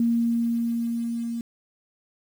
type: tone with level ramp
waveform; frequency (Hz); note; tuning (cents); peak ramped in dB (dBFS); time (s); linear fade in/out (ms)
sine; 233.1; A#3; 0; -18 to -27; 0-1.41; 2
effects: 8-bit